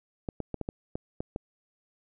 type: clicks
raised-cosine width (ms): 2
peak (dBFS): -19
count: 8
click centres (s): 0.288 / 0.403 / 0.543 / 0.613 / 0.689 / 0.955 / 1.205 / 1.361
effects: none